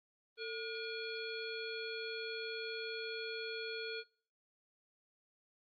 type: harmonic tone with a mistuned harmonic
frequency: 479.7 Hz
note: A#4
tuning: 50 cents sharp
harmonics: 1 / 3 / 5 / 7 / 9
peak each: -42 / -46 / -47 / -49 / -48 dBFS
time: 0.37-4.04 s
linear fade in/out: 50 ms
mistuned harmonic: 1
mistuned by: -120 cents
effects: noise-tail reverb RT60 0.4 s tail -19 dB re dry + Opus 24 kbps